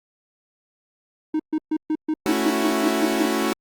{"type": "tone bursts", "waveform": "triangle", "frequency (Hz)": 311.1, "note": "D#4", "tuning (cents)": 0, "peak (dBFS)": -17, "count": 11, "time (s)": [1.34, 3.256], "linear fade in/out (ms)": 5, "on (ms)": 56, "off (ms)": 130}
{"type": "chord", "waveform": "sawtooth", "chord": "F# minor seventh", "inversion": "first", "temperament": "equal", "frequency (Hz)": [220, 277.2, 329.6, 370], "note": ["A3", "C#4", "E4", "F#4"], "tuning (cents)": [0, 0, 0, 0], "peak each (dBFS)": -22, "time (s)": [2.26, 3.53], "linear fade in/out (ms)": 0}
{"effects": ["Opus 48 kbps"]}